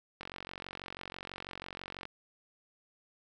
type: click train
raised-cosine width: 0.3 ms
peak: -25 dBFS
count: 86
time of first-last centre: 0.21-2.054 s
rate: 46.1 Hz
effects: none